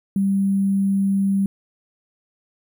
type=tone with sample-and-hold; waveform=sine; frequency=196 Hz; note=G3; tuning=in tune; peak=-16 dBFS; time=0.16-1.46 s; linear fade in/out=2 ms; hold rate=11025 Hz; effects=none